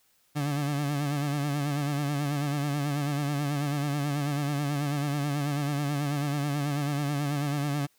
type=tone with vibrato; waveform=30% pulse; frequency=144.3 Hz; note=D3; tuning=30 cents flat; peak=-24 dBFS; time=0.35-7.87 s; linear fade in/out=20 ms; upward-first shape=sine; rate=9.2 Hz; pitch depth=57 cents each way; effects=white hiss -67 dBFS RMS until 7.98 s